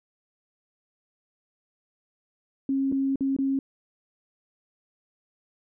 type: tone with dropouts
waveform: sine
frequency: 271 Hz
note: C#4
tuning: 39 cents flat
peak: -22 dBFS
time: 2.69-3.59 s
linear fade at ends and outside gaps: 2 ms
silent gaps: 2.917-2.923 / 3.158-3.207 / 3.365-3.387 s
effects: none